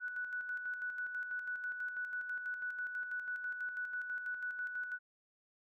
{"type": "tone with tremolo", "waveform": "sine", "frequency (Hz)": 1480, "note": "F#6", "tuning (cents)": 0, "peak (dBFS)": -36, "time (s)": [0, 4.99], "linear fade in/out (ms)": 50, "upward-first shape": "square", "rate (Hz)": 6.1, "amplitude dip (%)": 45, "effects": []}